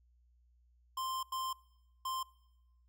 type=tone bursts at uneven times; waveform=square; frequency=1046.5 Hz; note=C6; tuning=in tune; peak=-36 dBFS; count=3; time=0.97-1.23 / 1.32-1.53 / 2.05-2.23 s; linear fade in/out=5 ms; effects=noise-tail reverb RT60 1.0 s tail -23 dB re dry + added 60 Hz sine -65 dBFS peak until 2.88 s